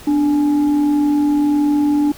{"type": "tone with frequency modulation", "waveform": "sine", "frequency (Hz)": 293.7, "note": "D4", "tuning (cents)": 0, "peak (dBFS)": -12, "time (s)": [0.07, 2.12], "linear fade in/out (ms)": 5, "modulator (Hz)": 546, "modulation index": 0.31, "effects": ["pink hiss -39 dBFS RMS until 2.17 s"]}